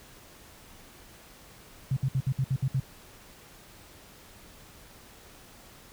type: tone bursts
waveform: sine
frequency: 132.7 Hz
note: C3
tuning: 25 cents sharp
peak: -23 dBFS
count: 8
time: 1.91-2.8 s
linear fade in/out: 5 ms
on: 57 ms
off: 62 ms
effects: pink hiss -52 dBFS RMS until 5.92 s